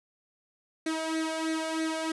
sawtooth tone with flanger, 320.1 Hz, D#4, 49 cents sharp, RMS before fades -31 dBFS, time 0.86-2.12 s, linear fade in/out 5 ms, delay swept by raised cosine 0.48 to 1.4 ms, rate 3.1 Hz, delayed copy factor +0.7, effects resampled to 24000 Hz

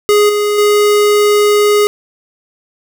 square tone with level steps, 415.3 Hz, G#4, in tune, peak -7 / -12 / -8 dBFS, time 0.09-1.87 s, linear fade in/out 0 ms, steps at 0.29 / 0.58 s, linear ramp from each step 5 ms, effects none

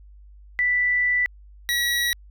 sine / 25% pulse tone pair in turn, 1975.5 / 1921.5 Hz, B6 / B6, 0 / -48 cents, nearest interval unison, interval 48 cents, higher first, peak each -18 / -17 dBFS, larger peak second, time 0.59-1.26 / 1.69-2.13 s, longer first, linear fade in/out 0 ms, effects added 50 Hz sine -44 dBFS peak until 2.3 s

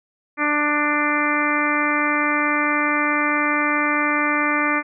harmonic tone, 295.9 Hz, D4, 13 cents sharp, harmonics 1 / 2 / 3 / 4 / 5 / 6 / 7 / 8, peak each -24 / -29 / -29 / -23 / -27 / -26 / -24 / -27 dBFS, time 0.37-4.83 s, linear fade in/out 50 ms, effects none

